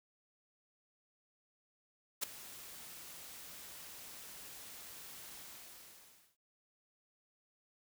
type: noise with ADSR envelope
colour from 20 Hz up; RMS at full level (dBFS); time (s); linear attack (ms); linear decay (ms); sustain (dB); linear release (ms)
white; -33; 2.21-6.37; 25; 4; -18; 970
effects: none